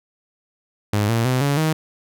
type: tone with pitch steps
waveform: sawtooth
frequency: 103.83 / 115.21 / 127.83 / 141.84 / 157.38 Hz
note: G#2 / A#2 / C3 / C#3 / D#3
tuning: 0 / -20 / -40 / +40 / +20 cents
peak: -13 dBFS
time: 0.93-1.73 s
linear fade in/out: 5 ms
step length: 160 ms
effects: none